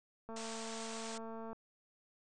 click train, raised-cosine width 1 ms, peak -34 dBFS, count 280, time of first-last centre 0.29-1.53 s, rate 225 Hz
white band-pass noise, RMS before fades -48 dBFS, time 0.36-1.18 s, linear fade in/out 5 ms, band 510 to 8700 Hz, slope 96 dB/octave
effects none

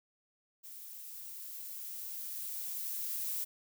violet noise with level ramp, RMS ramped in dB -49 to -36 dBFS, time 0.63-3.45 s, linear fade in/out 20 ms, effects none

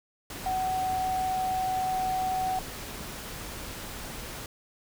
sine tone in noise, 749 Hz, F#5, 21 cents sharp, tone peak -26 dBFS, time 0.46-2.59 s, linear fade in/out 2 ms, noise pink, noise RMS -39 dBFS, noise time 0.3-4.46 s, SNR +10 dB, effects none

